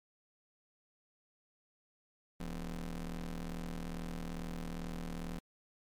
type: ring-modulated tone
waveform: 30% pulse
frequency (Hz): 77.78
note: D#2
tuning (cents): 0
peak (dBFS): -33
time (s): 2.4-5.39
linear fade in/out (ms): 5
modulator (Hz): 95.5
effects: MP3 96 kbps